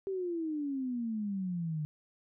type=exponential sweep; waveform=sine; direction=down; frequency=393.5 to 149.2 Hz; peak=-32 dBFS; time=0.07-1.85 s; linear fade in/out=0 ms; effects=none